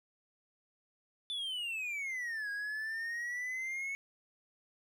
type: exponential two-way sweep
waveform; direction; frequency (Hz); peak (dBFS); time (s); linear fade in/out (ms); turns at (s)
triangle; down then up; 3520 to 1634 to 2214; -34; 1.3-3.95; 0; 2.5
effects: none